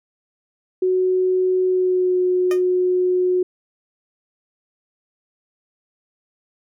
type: tone with pitch glide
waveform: sine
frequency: 370 to 364.3 Hz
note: F#4 to F#4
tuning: 0 to -27 cents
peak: -15 dBFS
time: 0.82-3.43 s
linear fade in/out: 5 ms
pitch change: -27 cents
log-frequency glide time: 1.66-2.19 s
type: tone with exponential decay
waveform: 15% pulse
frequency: 612 Hz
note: D#5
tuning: 29 cents flat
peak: -18 dBFS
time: 2.51-2.63 s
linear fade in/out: 2 ms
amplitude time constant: 24 ms
effects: none